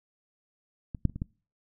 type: clicks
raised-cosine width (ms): 5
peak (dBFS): -23 / -11 / -29 / -24 / -18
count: 5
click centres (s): 0.948 / 1.053 / 1.097 / 1.16 / 1.219
effects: noise-tail reverb RT60 0.4 s tail -26 dB re dry